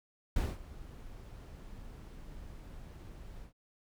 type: noise with ADSR envelope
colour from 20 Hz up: brown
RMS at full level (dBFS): -29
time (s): 0.36-3.53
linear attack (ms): 4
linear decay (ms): 210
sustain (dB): -19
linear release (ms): 100
effects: none